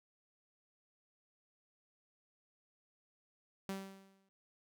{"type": "tone with exponential decay", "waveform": "sawtooth", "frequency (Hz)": 193.8, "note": "G3", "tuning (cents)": -20, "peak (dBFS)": -33, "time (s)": [3.69, 4.29], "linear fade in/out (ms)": 0, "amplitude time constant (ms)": 130, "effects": []}